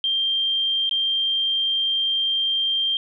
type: tone with dropouts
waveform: sine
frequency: 3175 Hz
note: G7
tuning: 21 cents sharp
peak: -19 dBFS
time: 0.04-2.97 s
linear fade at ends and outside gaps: 1 ms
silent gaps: 0.894-0.911 s
effects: none